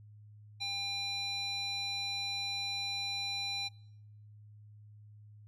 square tone with band-pass filter, 800 Hz, G5, 35 cents sharp, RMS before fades -37 dBFS, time 0.6-3.69 s, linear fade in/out 20 ms, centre 3600 Hz, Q 7.7, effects noise-tail reverb RT60 0.8 s tail -25 dB re dry + added 105 Hz sine -52 dBFS peak until 5.47 s

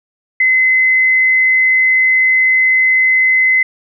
sine tone, 2044 Hz, C7, 41 cents flat, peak -8 dBFS, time 0.4-3.63 s, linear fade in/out 5 ms, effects none

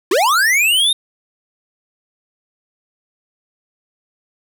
square linear sweep, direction up, 317.3 to 3729 Hz, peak -12 dBFS, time 0.11-0.93 s, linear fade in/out 5 ms, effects none

